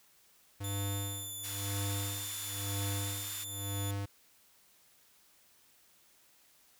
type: tone with tremolo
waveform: square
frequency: 100 Hz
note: G2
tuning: 35 cents sharp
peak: -34 dBFS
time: 0.6-4.06 s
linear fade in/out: 10 ms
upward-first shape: sine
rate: 0.99 Hz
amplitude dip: 90%
type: tone with vibrato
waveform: 5% pulse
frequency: 3520 Hz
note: A7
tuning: in tune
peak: -33 dBFS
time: 0.64-3.91 s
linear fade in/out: 2 ms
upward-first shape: sine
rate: 0.86 Hz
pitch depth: 16 cents each way
type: band-pass noise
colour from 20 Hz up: white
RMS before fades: -44 dBFS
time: 1.43-3.45 s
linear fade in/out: 20 ms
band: 890 to 14000 Hz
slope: 24 dB/octave
effects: white hiss -65 dBFS RMS until 6.79 s